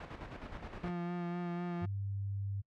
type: noise with tremolo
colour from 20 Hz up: pink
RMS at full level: -43 dBFS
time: 0-0.91 s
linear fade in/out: 5 ms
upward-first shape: square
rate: 9.6 Hz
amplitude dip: 50%
type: tone with vibrato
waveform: 35% pulse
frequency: 174.61 Hz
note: F3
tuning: in tune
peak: -34 dBFS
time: 0.83-1.86 s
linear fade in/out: 10 ms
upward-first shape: sine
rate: 4 Hz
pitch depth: 19 cents each way
type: tone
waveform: sine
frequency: 99.3 Hz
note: G2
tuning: 23 cents sharp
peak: -35 dBFS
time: 1.81-2.62 s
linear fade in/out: 20 ms
effects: noise-tail reverb RT60 0.1 s tail -25 dB re dry + low-pass 2000 Hz 12 dB/octave